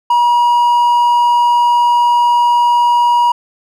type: tone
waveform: triangle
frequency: 959 Hz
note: A#5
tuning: 49 cents sharp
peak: -6 dBFS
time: 0.1-3.32 s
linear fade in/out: 5 ms
effects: none